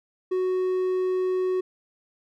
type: tone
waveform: triangle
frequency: 370 Hz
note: F#4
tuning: in tune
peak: -20 dBFS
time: 0.31-1.61 s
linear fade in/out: 10 ms
effects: none